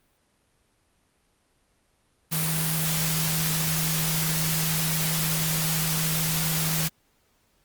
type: tone in noise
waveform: sine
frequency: 159.3 Hz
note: D#3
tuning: 41 cents sharp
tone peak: -27 dBFS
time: 2.31-6.89 s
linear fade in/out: 20 ms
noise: white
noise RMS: -27 dBFS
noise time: 2.31-6.89 s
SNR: -3 dB
effects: pink hiss -67 dBFS RMS until 7.64 s + Opus 32 kbps